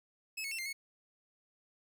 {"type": "tone with pitch steps", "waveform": "sawtooth", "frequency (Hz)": [2588, 2201, 2692, 2098, 2194], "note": ["E7", "C#7", "E7", "C7", "C#7"], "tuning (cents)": [-32, -13, 36, 4, -18], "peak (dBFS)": -34, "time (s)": [0.37, 0.73], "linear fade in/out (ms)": 10, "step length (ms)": 72, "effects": []}